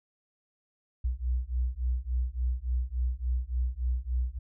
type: beating tone pair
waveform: sine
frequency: 60.2 / 63.7 Hz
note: B1 / C2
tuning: -44 / -46 cents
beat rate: 3.5 Hz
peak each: -30 dBFS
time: 1.04-4.39 s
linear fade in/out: 10 ms
effects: none